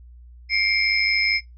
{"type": "tone cluster", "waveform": "sine", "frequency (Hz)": [2119, 2224, 2317, 5160], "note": ["C7", "C#7", "D7", "E8"], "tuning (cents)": [21, 5, -24, -38], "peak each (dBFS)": [-21, -27, -25, -23], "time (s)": [0.49, 1.41], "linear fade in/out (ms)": 50, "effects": ["noise-tail reverb RT60 0.2 s tail -25 dB re dry", "added 60 Hz sine -42 dBFS peak until 1.57 s"]}